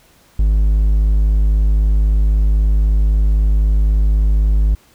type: tone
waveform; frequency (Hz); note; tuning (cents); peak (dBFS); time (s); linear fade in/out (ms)
triangle; 51.91; G#1; 0; -8; 0.39-4.75; 5
effects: pink hiss -51 dBFS RMS until 4.94 s